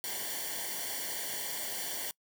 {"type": "noise with comb filter", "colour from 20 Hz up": "white", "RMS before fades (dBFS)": -37, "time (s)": [0.04, 2.11], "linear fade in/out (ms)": 0, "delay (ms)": 0.78, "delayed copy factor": -0.85, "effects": ["noise-tail reverb RT60 0.1 s tail -25 dB re dry"]}